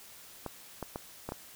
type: clicks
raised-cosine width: 1 ms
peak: -22 dBFS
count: 5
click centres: 0.463 / 0.827 / 0.959 / 1.29 / 1.321 s
effects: white hiss -52 dBFS RMS until 1.55 s